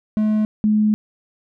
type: tone pair in turn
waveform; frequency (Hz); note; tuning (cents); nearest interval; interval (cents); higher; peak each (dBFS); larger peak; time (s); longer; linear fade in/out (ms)
triangle / sine; 214.3 / 212.9; A3 / G#3; -45 / +43; unison; 12; first; -13; neither; 0.17-0.45 / 0.64-0.94; second; 0
effects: none